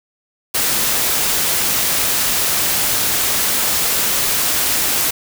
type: noise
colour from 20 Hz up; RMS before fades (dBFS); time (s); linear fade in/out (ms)
white; -17; 0.54-5.11; 10
effects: none